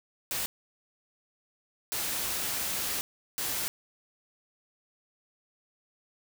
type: noise bursts at uneven times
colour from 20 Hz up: white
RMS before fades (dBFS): -32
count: 3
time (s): 0.31-0.46 / 1.92-3.01 / 3.38-3.68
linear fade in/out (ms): 0
effects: none